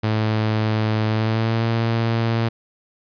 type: tone with pitch glide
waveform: sawtooth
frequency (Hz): 108.9 to 114.51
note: A2 to A#2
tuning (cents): -17 to -30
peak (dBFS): -14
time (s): 0.03-2.49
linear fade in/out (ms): 10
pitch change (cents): +87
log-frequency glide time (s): 1.08-1.66
effects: resampled to 11025 Hz